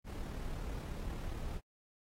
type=noise with amplitude modulation; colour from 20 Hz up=brown; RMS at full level=-39 dBFS; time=0.04-1.61 s; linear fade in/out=50 ms; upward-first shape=sine; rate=36.8 Hz; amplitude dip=35%; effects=AAC 48 kbps